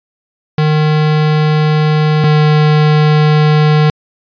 square tone pair in turn, 153.2 / 151.97 Hz, D#3 / D#3, -27 / -40 cents, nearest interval unison, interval 13 cents, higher first, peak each -9 / -7 dBFS, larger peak second, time 0.58-2.24 / 2.24-3.9 s, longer neither, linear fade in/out 2 ms, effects resampled to 11025 Hz

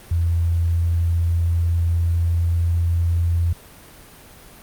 sine tone with pitch glide, 84.4 to 85.04 Hz, E2 to F2, +41 to -46 cents, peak -16 dBFS, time 0.11-3.53 s, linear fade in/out 5 ms, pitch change +13 cents, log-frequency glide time 0.44-3.29 s, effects pink hiss -44 dBFS RMS until 4.62 s + Opus 32 kbps

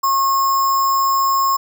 sine tone with sample-and-hold, 1086 Hz, C#6, 36 cents flat, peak -13 dBFS, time 0.03-1.57 s, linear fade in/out 10 ms, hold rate 6300 Hz, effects none

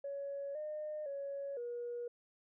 sine tone with pitch steps, 560 / 608 / 558 / 479.6 Hz, C#5 / D#5 / C#5 / A#4, +18 / -40 / +11 / +49 cents, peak -38 dBFS, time 0.04-2.08 s, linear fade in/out 5 ms, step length 510 ms, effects tanh soft clip ceiling -34 dBFS

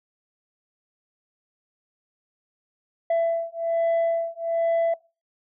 sine beating tone pair, 667 / 668.2 Hz, E5 / E5, +20 / +23 cents, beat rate 1.2 Hz, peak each -22 / -22 dBFS, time 3.1-4.94 s, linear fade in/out 5 ms, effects noise-tail reverb RT60 0.3 s tail -23 dB re dry + tanh soft clip ceiling -18 dBFS

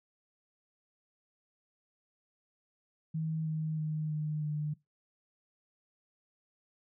sine tone with pitch steps, 159 / 156.81 / 154.65 / 152.52 / 150.42 Hz, D#3 / D#3 / D#3 / D#3 / D3, +38 / +14 / -10 / -34 / +42 cents, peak -31 dBFS, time 3.14-4.74 s, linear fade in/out 10 ms, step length 320 ms, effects noise-tail reverb RT60 0.2 s tail -21 dB re dry

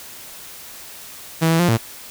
sawtooth tone with pitch steps, 162.7 / 164.2 / 175.1 / 114.2 Hz, E3 / E3 / F3 / A#2, -22 / -6 / +5 / -35 cents, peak -10 dBFS, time 1.41-1.778 s, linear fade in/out 20 ms, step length 92 ms, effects white hiss -38 dBFS RMS until 2.1 s

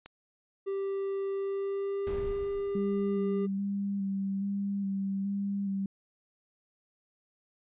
click, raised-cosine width 0.2 ms, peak -28 dBFS, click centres 0.06 s
triangle tone with pitch glide, 392 to 399.3 Hz, G4 to G4, 0 to +32 cents, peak -28 dBFS, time 0.66-3.47 s, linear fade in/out 20 ms, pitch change +32 cents, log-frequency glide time 1.31-2.31 s
brown noise with exponential decay, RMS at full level -34 dBFS, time 2.07-3.36 s, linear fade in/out 0 ms, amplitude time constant 280 ms
sine tone with vibrato, 197.4 Hz, G3, 12 cents sharp, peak -29 dBFS, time 2.75-5.86 s, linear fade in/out 2 ms, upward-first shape square, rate 1.2 Hz, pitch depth 18 cents each way
effects resampled to 8000 Hz

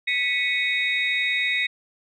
sine tone cluster, 1972 / 2213 / 2501 / 3760 Hz, B6 / C#7 / D#7 / A#7, -3 / -3 / +8 / +14 cents, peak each -25 / -25 / -27 / -27 dBFS, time 0.07-1.67 s, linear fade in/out 10 ms, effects tanh soft clip ceiling -11 dBFS

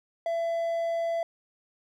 triangle tone, 670 Hz, E5, 28 cents sharp, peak -24 dBFS, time 0.26-1.23 s, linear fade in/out 2 ms, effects none

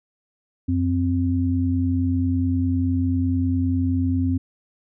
sine tone pair together, 90.53 / 261.6 Hz, F#2 / C4, -37 / 0 cents, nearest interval octave + tritone, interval 1837 cents, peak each -21 dBFS, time 0.68-4.38 s, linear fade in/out 10 ms, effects none

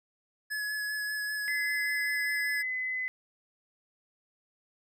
square tone with vibrato, 1698 Hz, G#6, 38 cents sharp, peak -32 dBFS, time 0.5-2.63 s, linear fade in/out 20 ms, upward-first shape sine, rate 5.1 Hz, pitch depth 15 cents each way
sine tone with pitch glide, 2038 to 2024 Hz, C7 to B6, -46 to +42 cents, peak -30 dBFS, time 1.48-3.08 s, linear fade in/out 0 ms, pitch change -12 cents, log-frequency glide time 1.79-2.39 s
effects none

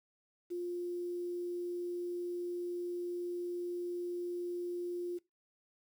sine tone with quantisation, 351.7 Hz, F4, 12 cents sharp, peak -35 dBFS, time 0.5-5.19 s, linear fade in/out 20 ms, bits 10, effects noise-tail reverb RT60 0.2 s tail -20 dB re dry

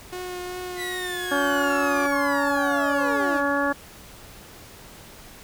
sawtooth tone with vibrato, 361.6 Hz, F#4, 40 cents flat, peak -27 dBFS, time 0.12-2.07 s, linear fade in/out 10 ms, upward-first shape triangle, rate 2.6 Hz, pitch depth 15 cents each way
30% pulse linear sweep, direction down, 2000 to 261.6 Hz, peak -27 dBFS, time 0.76-3.43 s, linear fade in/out 50 ms
harmonic tone, 282.6 Hz, C#4, 34 cents sharp, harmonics 1 / 2 / 3 / 4 / 5 / 6, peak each -26 / -26 / -30 / -28 / -30 / -27 dBFS, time 1.31-3.73 s, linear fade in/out 10 ms
effects pink hiss -45 dBFS RMS until 5.43 s

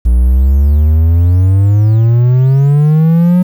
triangle exponential sweep, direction up, 58.1 to 182.7 Hz, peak -3 dBFS, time 0.05-3.43 s, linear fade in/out 10 ms, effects 7-bit

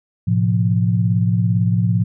sine chord, F major, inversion first, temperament equal with one note detuned, 110 / 127.75 / 174.61 Hz, A2 / C3 / F3, 0 / -41 / 0 cents, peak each -16 / -22 / -18 dBFS, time 0.27-2.04 s, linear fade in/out 10 ms, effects none

